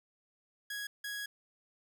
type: tone bursts at uneven times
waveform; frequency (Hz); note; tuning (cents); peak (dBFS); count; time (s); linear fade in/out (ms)
sawtooth; 1661.2; G#6; 0; -34; 2; 0.7-0.87 / 1.04-1.26; 5
effects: none